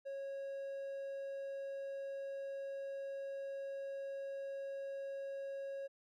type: tone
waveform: triangle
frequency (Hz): 549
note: C#5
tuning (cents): -17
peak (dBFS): -39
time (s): 0.05-5.88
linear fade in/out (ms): 20
effects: none